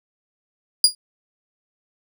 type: tone with exponential decay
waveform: 30% pulse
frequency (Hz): 4855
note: D#8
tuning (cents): -43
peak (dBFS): -3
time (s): 0.84-0.95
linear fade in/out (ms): 2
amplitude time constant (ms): 22
effects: none